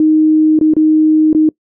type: tone with dropouts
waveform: sine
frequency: 311.1 Hz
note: D#4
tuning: in tune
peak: -6 dBFS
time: 0-1.49 s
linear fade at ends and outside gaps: 2 ms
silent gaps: 0.59-0.611 / 0.737-0.766 / 1.33-1.348 s
effects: noise-tail reverb RT60 0.1 s tail -24 dB re dry